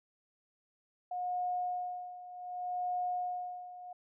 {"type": "tone with tremolo", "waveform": "sine", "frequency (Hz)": 721, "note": "F#5", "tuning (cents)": -45, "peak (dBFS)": -31, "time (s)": [1.11, 3.93], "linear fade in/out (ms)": 5, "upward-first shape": "sine", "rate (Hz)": 0.66, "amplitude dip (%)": 80, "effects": []}